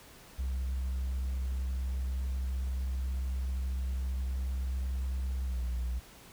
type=tone with pitch glide; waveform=sine; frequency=64.8 to 60.81 Hz; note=C2 to B1; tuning=-16 to -26 cents; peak=-28 dBFS; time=0.38-6 s; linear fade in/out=20 ms; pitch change=-110 cents; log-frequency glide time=5.47-5.6 s; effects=tanh soft clip ceiling -29 dBFS + pink hiss -54 dBFS RMS until 6.32 s